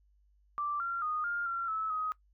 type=tone with pitch steps; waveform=sine; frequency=1173 / 1377 / 1235 / 1407 / 1369 / 1302 / 1259 Hz; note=D6 / F6 / D#6 / F6 / F6 / E6 / D#6; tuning=-2 / -25 / -13 / +12 / -35 / -22 / +20 cents; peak=-31 dBFS; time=0.58-2.12 s; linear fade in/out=0 ms; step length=220 ms; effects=noise-tail reverb RT60 0.1 s tail -19 dB re dry + added 50 Hz sine -64 dBFS peak until 2.33 s